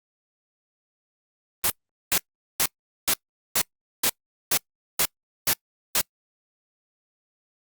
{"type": "noise bursts", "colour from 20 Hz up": "white", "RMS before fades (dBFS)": -21, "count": 10, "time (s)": [1.64, 6.01], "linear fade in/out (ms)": 0, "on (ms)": 59, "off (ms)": 420, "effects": ["noise-tail reverb RT60 0.1 s tail -26 dB re dry", "Opus 32 kbps"]}